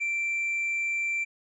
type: tone with hard clipping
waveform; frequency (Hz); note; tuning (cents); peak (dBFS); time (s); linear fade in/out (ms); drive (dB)
triangle; 2349; D7; 0; -25; 0-1.25; 20; 1
effects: resampled to 22050 Hz